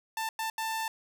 sawtooth tone bursts at uneven times, 889 Hz, A5, 18 cents sharp, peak -27 dBFS, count 3, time 0.17-0.29 / 0.39-0.5 / 0.58-0.88 s, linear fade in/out 2 ms, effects none

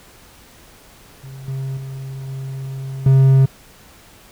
triangle tone with level steps, 134 Hz, C3, 42 cents sharp, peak -30 / -20 / -25 / -23 / -6 dBFS, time 1.23-3.46 s, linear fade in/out 10 ms, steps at 1.48 / 1.77 / 2.28 / 3.06 s, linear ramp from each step 2 ms, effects pink hiss -46 dBFS RMS until 4.31 s

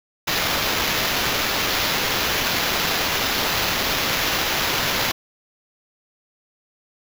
blue noise with sample-and-hold, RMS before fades -22 dBFS, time 0.27-5.12 s, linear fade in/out 10 ms, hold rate 8820 Hz, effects none

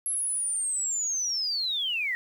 sine linear sweep, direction down, 11180 to 1856 Hz, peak -26 dBFS, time 0.06-2.15 s, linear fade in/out 0 ms, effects 9-bit

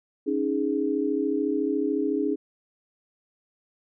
sine chord, C# suspended second, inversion none, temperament equal, 277.2 / 311.1 / 415.3 Hz, C#4 / D#4 / G#4, 0 / 0 / 0 cents, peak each -27 dBFS, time 0.26-2.36 s, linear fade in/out 20 ms, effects none

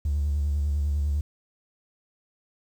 triangle tone with vibrato, 72.7 Hz, D2, 17 cents flat, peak -19 dBFS, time 0.05-1.21 s, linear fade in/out 5 ms, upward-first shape square, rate 10 Hz, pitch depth 42 cents each way, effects tanh soft clip ceiling -19 dBFS + 9-bit

